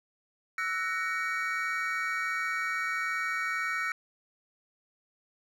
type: chord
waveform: triangle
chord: F# dominant seventh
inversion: third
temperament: equal with one note detuned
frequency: 1318.5 / 1480 / 1864.7 / 2259 Hz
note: E6 / F#6 / A#6 / C#7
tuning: 0 / 0 / 0 / +32 cents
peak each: -33 dBFS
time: 0.58-3.92 s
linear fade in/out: 2 ms
effects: none